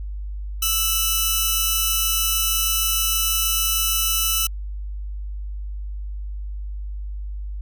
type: tone pair together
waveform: 5% pulse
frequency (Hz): 1321.6 / 2967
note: E6 / F#7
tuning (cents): +4 / +4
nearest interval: octave + major second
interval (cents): 1400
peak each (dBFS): -12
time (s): 0.62-4.47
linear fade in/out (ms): 5
effects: added 50 Hz sine -27 dBFS peak until 7.61 s